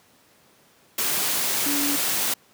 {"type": "tone in noise", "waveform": "sine", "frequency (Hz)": 286.4, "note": "D4", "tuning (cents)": -43, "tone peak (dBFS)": -26, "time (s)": [1.66, 1.96], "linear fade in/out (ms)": 5, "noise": "white", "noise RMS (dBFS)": -24, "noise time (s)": [0.98, 2.34], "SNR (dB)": -5, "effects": ["pink hiss -57 dBFS RMS until 2.53 s", "high-pass 150 Hz 12 dB/octave"]}